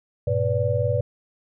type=tone cluster; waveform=sine; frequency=99.6 / 120.1 / 494.4 / 578 Hz; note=G2 / B2 / B4 / D5; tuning=+28 / -48 / +2 / -28 cents; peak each=-25 dBFS; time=0.27-1.01 s; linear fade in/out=5 ms; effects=none